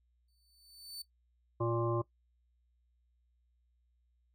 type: tone with exponential growth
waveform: sawtooth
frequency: 4525 Hz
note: C#8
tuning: 35 cents sharp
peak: -38 dBFS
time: 0.28-1.02 s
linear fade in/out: 5 ms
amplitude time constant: 160 ms
type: harmonic tone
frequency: 116.8 Hz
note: A#2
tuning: 4 cents sharp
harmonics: 1 / 3 / 5 / 7 / 9 / 10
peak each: -34 / -33 / -38 / -47 / -39 / -48 dBFS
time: 1.6-2.02 s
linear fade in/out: 10 ms
effects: noise-tail reverb RT60 0.1 s tail -18 dB re dry + added 60 Hz sine -70 dBFS peak until 4.34 s